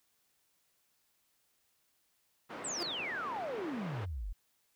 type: band-pass noise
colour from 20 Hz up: pink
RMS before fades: -45 dBFS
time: 2.49-4.06 s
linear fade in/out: 20 ms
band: 270 to 1900 Hz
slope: 12 dB/octave
type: exponential sweep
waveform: sine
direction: down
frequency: 8372 to 39.83 Hz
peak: -36 dBFS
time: 2.64-4.33 s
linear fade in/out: 10 ms
type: tone with exponential growth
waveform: sawtooth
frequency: 349.2 Hz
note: F4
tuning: in tune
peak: -30 dBFS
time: 2.7-2.83 s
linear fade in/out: 1 ms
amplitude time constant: 27 ms
effects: white hiss -75 dBFS RMS until 4.75 s